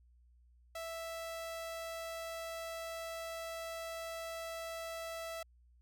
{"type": "tone", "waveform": "sawtooth", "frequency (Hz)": 659.3, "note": "E5", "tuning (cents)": 0, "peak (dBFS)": -37, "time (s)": [0.75, 5.43], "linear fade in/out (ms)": 5, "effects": ["added 60 Hz sine -62 dBFS peak until 5.81 s"]}